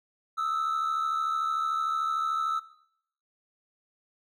triangle tone pair together, 1245.1 / 1318.5 Hz, D#6 / E6, +1 / 0 cents, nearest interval minor second, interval 99 cents, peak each -30 / -24 dBFS, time 0.37-2.6 s, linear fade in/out 20 ms, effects noise-tail reverb RT60 0.7 s tail -20 dB re dry + tanh soft clip ceiling -22 dBFS

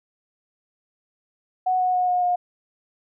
sine tone with pitch steps, 740 / 733.6 / 727.3 / 721 / 714.8 Hz, F#5 / F#5 / F#5 / F#5 / F5, 0 / -15 / -30 / -45 / +40 cents, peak -18 dBFS, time 1.66-2.36 s, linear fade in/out 10 ms, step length 140 ms, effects none

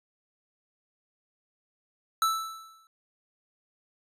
square tone with exponential decay, 1318.5 Hz, E6, in tune, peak -21 dBFS, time 2.22-2.87 s, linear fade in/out 1 ms, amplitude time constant 140 ms, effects resampled to 32000 Hz

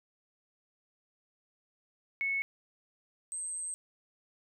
sine tone pair in turn, 2202 / 8282 Hz, C#7 / C9, -12 / -19 cents, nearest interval octave + major seventh, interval 2293 cents, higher second, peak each -29 / -35 dBFS, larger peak first, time 2.21-2.42 / 3.32-3.74 s, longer second, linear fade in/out 0 ms, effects none

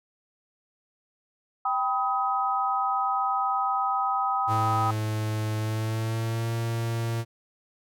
sine chord, G augmented, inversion none, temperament equal with one note detuned, 784 / 987.8 / 1263.3 Hz, G5 / B5 / D#6, 0 / 0 / +26 cents, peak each -27 / -31 / -26 dBFS, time 1.65-4.91 s, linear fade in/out 5 ms
45% pulse tone with pitch glide, 108.3 to 115.4 Hz, A2 to A#2, -27 to -17 cents, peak -26 dBFS, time 4.47-7.25 s, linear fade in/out 50 ms, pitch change +110 cents, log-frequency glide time 5.57-6.54 s
effects none

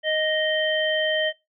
harmonic tone, 622.3 Hz, D#5, in tune, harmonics 1 / 3 / 5, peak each -23 / -26 / -26 dBFS, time 0.03-1.33 s, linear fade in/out 50 ms, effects noise-tail reverb RT60 0.2 s tail -20 dB re dry

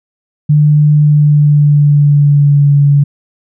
sine tone with pitch glide, 149.3 to 142.89 Hz, D3 to D3, +29 to -47 cents, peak -4 dBFS, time 0.49-3.04 s, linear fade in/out 10 ms, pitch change -76 cents, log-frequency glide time 0.96-2.74 s, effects none

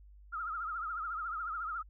sine tone with vibrato, 1318.5 Hz, E6, in tune, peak -35 dBFS, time 0.32-1.83 s, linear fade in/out 20 ms, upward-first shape triangle, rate 14 Hz, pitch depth 140 cents each way, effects added 50 Hz sine -53 dBFS peak until 1.89 s

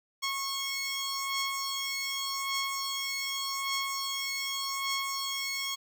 10% pulse beating tone pair, 1094 / 1094.85 Hz, C#6 / C#6, -23 / -22 cents, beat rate 0.85 Hz, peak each -24 / -28 dBFS, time 0.22-5.76 s, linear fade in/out 20 ms, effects none

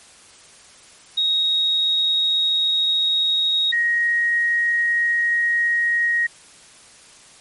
sine tone pair in turn, 3766 / 1883 Hz, A#7 / A#6, +17 / +17 cents, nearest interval octave, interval 1200 cents, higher first, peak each -16 dBFS, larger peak neither, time 1.17-3.72 / 3.72-6.27 s, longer neither, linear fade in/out 10 ms, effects white hiss -47 dBFS RMS until 7.4 s + MP3 48 kbps

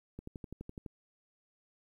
click train, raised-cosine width 3 ms, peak -30 dBFS, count 9, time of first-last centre 0.19-0.862 s, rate 11.9 Hz, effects 11-bit

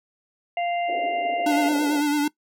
harmonic tone, 696 Hz, F5, 6 cents flat, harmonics 1 / 3 / 4, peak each -23 / -33 / -35 dBFS, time 0.57-1.69 s, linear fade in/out 2 ms
white band-pass noise, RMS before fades -34 dBFS, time 0.88-2.01 s, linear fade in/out 10 ms, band 260 to 740 Hz, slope 96 dB/octave
square tone with vibrato, 293.7 Hz, D4, in tune, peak -20 dBFS, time 1.46-2.28 s, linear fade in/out 5 ms, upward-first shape sine, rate 9 Hz, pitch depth 40 cents each way
effects noise-tail reverb RT60 0.1 s tail -21 dB re dry

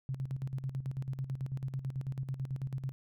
sine tone with tremolo, 133 Hz, C3, 29 cents sharp, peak -32 dBFS, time 0.09-2.92 s, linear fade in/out 0 ms, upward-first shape square, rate 9.1 Hz, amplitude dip 70%, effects none

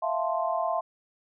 sine chord, F major seventh, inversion third, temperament equal, 659.3 / 698.5 / 880 / 1046.5 Hz, E5 / F5 / A5 / C6, 0 / 0 / 0 / 0 cents, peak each -29 / -30 / -34 / -31 dBFS, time 0.02-0.81 s, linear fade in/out 10 ms, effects none

